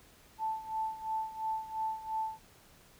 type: tone with tremolo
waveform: sine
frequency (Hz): 880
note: A5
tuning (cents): 0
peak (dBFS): -30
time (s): 0.38-2.39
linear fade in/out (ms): 50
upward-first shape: sine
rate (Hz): 2.9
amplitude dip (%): 80
effects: pink hiss -60 dBFS RMS until 2.99 s